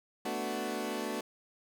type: chord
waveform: 20% pulse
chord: B minor seventh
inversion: third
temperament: equal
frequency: 220 / 246.9 / 293.7 / 370 Hz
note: A3 / B3 / D4 / F#4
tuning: 0 / 0 / 0 / 0 cents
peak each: -34 / -35 / -35 / -34 dBFS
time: 0.25-1.21 s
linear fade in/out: 5 ms
effects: none